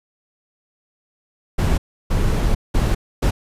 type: noise bursts at uneven times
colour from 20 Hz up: brown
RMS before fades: -17 dBFS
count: 4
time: 1.58-1.78 / 2.1-2.55 / 2.74-2.95 / 3.22-3.31 s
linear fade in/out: 10 ms
effects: resampled to 32000 Hz